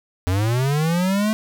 square linear sweep, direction up, 87.31 to 220 Hz, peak -18 dBFS, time 0.27-1.33 s, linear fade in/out 0 ms, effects none

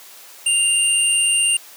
sine tone pair together, 2794 / 8870 Hz, F7 / C#9, 0 / 0 cents, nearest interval octave + minor sixth, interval 2000 cents, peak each -17 dBFS, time 0.46-1.57 s, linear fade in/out 5 ms, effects white hiss -42 dBFS RMS until 1.76 s + high-pass 400 Hz 12 dB/octave

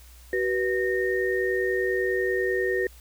sine tone cluster, 377.6 / 487.7 / 1841 Hz, F#4 / B4 / A#6, +35 / -22 / -22 cents, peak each -25 / -28 / -28 dBFS, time 0.33-2.87 s, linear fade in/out 2 ms, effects added 60 Hz sine -47 dBFS peak until 3 s + white hiss -54 dBFS RMS until 3 s

